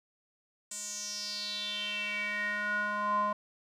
square tone with band-pass filter sweep, 207.7 Hz, G#3, in tune, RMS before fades -34 dBFS, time 0.71-3.33 s, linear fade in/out 5 ms, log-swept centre 7800 to 910 Hz, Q 6, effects none

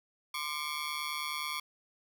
15% pulse ring-modulated tone, 1118 Hz, C#6, 14 cents sharp, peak -25 dBFS, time 0.34-1.6 s, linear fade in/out 5 ms, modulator 74.7 Hz, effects none

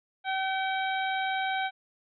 harmonic tone with a mistuned harmonic, 765 Hz, G5, 42 cents flat, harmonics 1 / 2 / 3 / 4 / 5, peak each -29 / -33 / -36 / -40 / -41 dBFS, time 0.24-1.71 s, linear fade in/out 50 ms, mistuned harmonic 4, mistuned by +61 cents, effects none

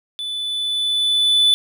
triangle tone with level ramp, 3488 Hz, A7, 16 cents flat, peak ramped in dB -23 to -9 dBFS, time 0.19-1.54 s, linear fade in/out 0 ms, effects none

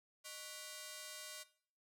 5% pulse ring-modulated tone, 863 Hz, A5, 34 cents flat, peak -33 dBFS, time 0.24-1.44 s, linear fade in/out 20 ms, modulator 249 Hz, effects noise-tail reverb RT60 0.5 s tail -17 dB re dry

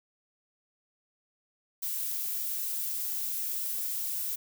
violet noise, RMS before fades -33 dBFS, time 1.82-4.36 s, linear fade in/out 10 ms, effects none

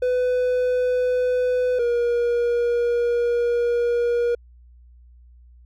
triangle tone pair in turn, 499.9 / 476.9 Hz, B4 / A#4, +21 / +39 cents, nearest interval minor second, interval 82 cents, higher first, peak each -16 dBFS, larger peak neither, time 0.02-1.79 / 1.79-4.35 s, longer second, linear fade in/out 5 ms, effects added 60 Hz sine -46 dBFS peak until 5.65 s

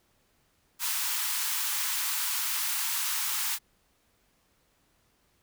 white high-pass noise, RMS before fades -30 dBFS, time 0.79-3.59 s, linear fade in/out 50 ms, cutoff 840 Hz, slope 96 dB/octave, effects pink hiss -69 dBFS RMS until 5.42 s

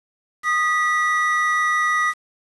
triangle tone pair together, 1237.8 / 1949 Hz, D#6 / B6, -9 / -23 cents, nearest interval minor sixth, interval 786 cents, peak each -18 dBFS, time 0.43-2.14 s, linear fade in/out 50 ms, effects resampled to 24000 Hz + 7-bit

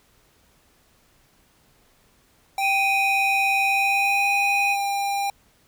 square tone with pitch glide, 784 to 799.1 Hz, G5 to G5, 0 to +33 cents, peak -23 dBFS, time 2.58-5.3 s, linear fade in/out 2 ms, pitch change +33 cents, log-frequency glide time 3.65-4.29 s
sine tone, 2489 Hz, D#7, in tune, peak -20 dBFS, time 2.6-4.77 s, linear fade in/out 50 ms
effects pink hiss -60 dBFS RMS until 5.67 s

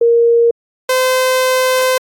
sine / sawtooth tone pair in turn, 467.7 / 514.5 Hz, A#4 / C5, +6 / -29 cents, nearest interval major second, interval 165 cents, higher second, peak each -7 dBFS, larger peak neither, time 0.01-0.51 / 0.89-1.98 s, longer second, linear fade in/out 5 ms, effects AAC 64 kbps

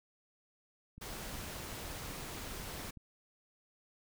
click train, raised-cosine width 5 ms, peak -38 dBFS, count 17, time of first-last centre 0.98-2.973 s, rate 8.03 Hz
pink noise, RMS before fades -44 dBFS, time 1.01-2.91 s, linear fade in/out 10 ms
effects none

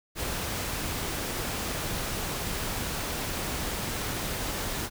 pink noise, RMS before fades -32 dBFS, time 0.15-4.9 s, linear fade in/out 50 ms, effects none

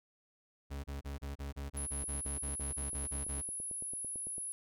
40% pulse tone bursts, 70 Hz, C#2, 18 cents sharp, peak -38 dBFS, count 16, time 0.7-3.42 s, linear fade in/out 20 ms, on 140 ms, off 32 ms
sine tone, 10548 Hz, E9, in tune, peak -38 dBFS, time 1.77-4.52 s, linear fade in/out 0 ms
click train, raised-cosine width 2 ms, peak -37 dBFS, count 22, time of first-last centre 2.04-4.381 s, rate 8.97 Hz
effects none

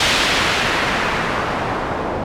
white noise with low-pass filter sweep, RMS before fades -19 dBFS, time 0-2.24 s, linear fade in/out 5 ms, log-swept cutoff 3900 to 730 Hz, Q 0.86, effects none

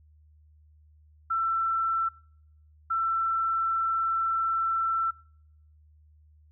sine tone bursts at uneven times, 1339 Hz, E6, 27 cents sharp, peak -24 dBFS, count 2, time 1.3-2.09 / 2.9-5.11 s, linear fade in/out 10 ms, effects noise-tail reverb RT60 0.7 s tail -25 dB re dry + added 76 Hz sine -55 dBFS peak until 6.51 s

